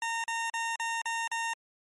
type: tone bursts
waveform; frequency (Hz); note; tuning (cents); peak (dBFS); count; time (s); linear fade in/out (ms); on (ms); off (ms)
20% pulse; 918; A#5; -27; -25; 6; 0.02-1.535; 2; 220; 39
effects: MP3 48 kbps